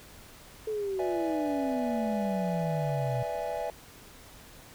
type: exponential sweep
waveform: sine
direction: down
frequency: 440.3 to 123 Hz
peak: -29 dBFS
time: 0.67-3.23 s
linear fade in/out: 5 ms
type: chord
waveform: triangle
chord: E dominant seventh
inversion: second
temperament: equal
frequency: 493.9 / 587.3 / 659.3 / 830.6 Hz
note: B4 / D5 / E5 / G#5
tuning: 0 / 0 / 0 / 0 cents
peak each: -36 / -34 / -33 / -35 dBFS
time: 0.99-3.7 s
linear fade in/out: 2 ms
effects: pink hiss -51 dBFS RMS until 4.74 s